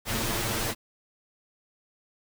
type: noise with comb filter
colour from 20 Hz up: pink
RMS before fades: -29 dBFS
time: 0.05-0.75 s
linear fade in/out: 50 ms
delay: 8.8 ms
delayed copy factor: +0.95
effects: none